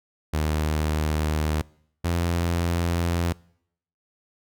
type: tone pair in turn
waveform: sawtooth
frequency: 77 / 85.54 Hz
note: D#2 / F2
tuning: -17 / -35 cents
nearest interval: major second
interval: 182 cents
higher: second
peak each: -18 dBFS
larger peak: neither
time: 0.33-1.62 / 2.04-3.33 s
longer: neither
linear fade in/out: 10 ms
effects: noise-tail reverb RT60 0.7 s tail -24 dB re dry